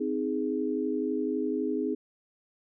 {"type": "chord", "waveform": "sine", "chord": "Ab major", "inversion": "first", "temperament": "just", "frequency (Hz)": [259.6, 311.5, 415.3], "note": ["C4", "Eb4", "Ab4"], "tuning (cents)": [-13, 2, 0], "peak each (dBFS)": -31, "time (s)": [0, 1.95], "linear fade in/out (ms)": 10, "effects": []}